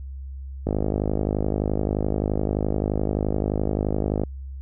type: click train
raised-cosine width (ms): 2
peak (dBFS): -10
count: 185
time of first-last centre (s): 0.67-4.236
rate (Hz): 51.6
effects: added 67 Hz sine -32 dBFS peak until 4.61 s